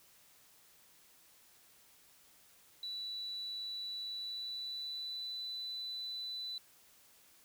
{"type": "tone with pitch glide", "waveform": "sine", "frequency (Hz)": [3951, 3990], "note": ["B7", "B7"], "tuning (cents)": [0, 17], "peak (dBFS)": -39, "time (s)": [2.83, 6.58], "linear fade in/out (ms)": 2, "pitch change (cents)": 17, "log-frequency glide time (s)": [4.1, 5.36], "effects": ["white hiss -64 dBFS RMS until 7.44 s"]}